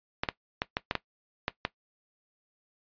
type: clicks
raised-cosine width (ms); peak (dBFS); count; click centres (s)
0.3; -11; 8; 0.235 / 0.288 / 0.619 / 0.769 / 0.911 / 0.953 / 1.481 / 1.651
effects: noise-tail reverb RT60 0.1 s tail -17 dB re dry + resampled to 11025 Hz